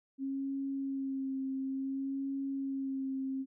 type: tone with vibrato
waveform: sine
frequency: 270 Hz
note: C#4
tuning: 45 cents flat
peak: -33 dBFS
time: 0.18-3.46 s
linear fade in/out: 50 ms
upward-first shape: sine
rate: 0.57 Hz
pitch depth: 22 cents each way
effects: none